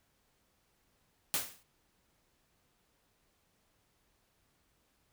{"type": "noise with exponential decay", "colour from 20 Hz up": "white", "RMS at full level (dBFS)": -29, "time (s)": [1.34, 1.63], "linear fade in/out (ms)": 0, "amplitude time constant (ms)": 61, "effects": ["pink hiss -74 dBFS RMS until 5.12 s"]}